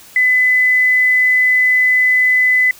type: tone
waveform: sine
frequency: 2009 Hz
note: B6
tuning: 29 cents sharp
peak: -9 dBFS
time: 0.16-2.71 s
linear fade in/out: 2 ms
effects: white hiss -41 dBFS RMS until 2.79 s